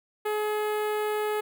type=tone with notch filter; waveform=sawtooth; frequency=423.7 Hz; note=G#4; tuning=35 cents sharp; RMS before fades=-28 dBFS; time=0.25-1.41 s; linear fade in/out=10 ms; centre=5600 Hz; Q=0.52; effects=none